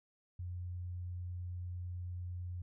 sine tone, 89.1 Hz, F2, 35 cents sharp, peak -39 dBFS, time 0.39-2.62 s, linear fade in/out 5 ms, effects none

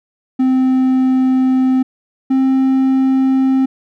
triangle tone pair in turn, 259.4 / 264.4 Hz, C4 / C4, -15 / +18 cents, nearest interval unison, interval 33 cents, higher second, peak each -8 dBFS, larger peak neither, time 0.39-1.83 / 2.3-3.66 s, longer first, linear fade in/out 10 ms, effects none

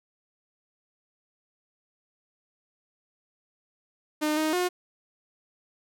sawtooth tone with pitch steps, 304.3 / 311.8 / 359.8 Hz, D#4 / D#4 / F#4, -38 / +4 / -48 cents, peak -20 dBFS, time 4.21-4.69 s, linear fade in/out 20 ms, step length 160 ms, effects none

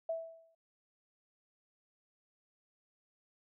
sine tone with exponential decay, 656 Hz, E5, 9 cents flat, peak -31 dBFS, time 0.09-0.55 s, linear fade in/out 5 ms, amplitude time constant 100 ms, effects none

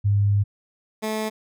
sine / 15% pulse tone pair in turn, 101.5 / 217.2 Hz, G#2 / A3, -39 / -22 cents, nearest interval octave + minor second, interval 1317 cents, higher second, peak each -16 / -18 dBFS, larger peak first, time 0.04-0.44 / 1.02-1.3 s, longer first, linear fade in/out 20 ms, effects none

